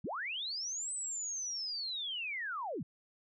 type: linear two-way sweep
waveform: sine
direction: up then down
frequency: 110 to 8170 to 110 Hz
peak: -36 dBFS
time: 0.04-2.83 s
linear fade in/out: 5 ms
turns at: 0.93 s
effects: none